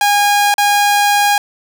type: tone with dropouts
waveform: sawtooth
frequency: 818 Hz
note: G#5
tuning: 26 cents flat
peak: -6 dBFS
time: 0.01-1.38 s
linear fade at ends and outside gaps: 2 ms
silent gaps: 0.541-0.581 s
effects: none